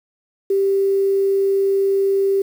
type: tone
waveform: sine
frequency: 392 Hz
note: G4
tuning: in tune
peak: -14 dBFS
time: 0.5-2.42 s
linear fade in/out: 5 ms
effects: 7-bit